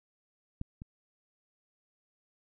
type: clicks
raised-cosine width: 5 ms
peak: -23 / -30 dBFS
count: 2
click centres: 0.614 / 0.819 s
effects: none